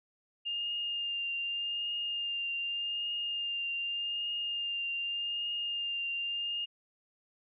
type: tone with vibrato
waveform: sine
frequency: 2812 Hz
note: F7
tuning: 11 cents sharp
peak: -32 dBFS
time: 0.45-6.66 s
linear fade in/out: 20 ms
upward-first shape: triangle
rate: 0.84 Hz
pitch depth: 21 cents each way
effects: none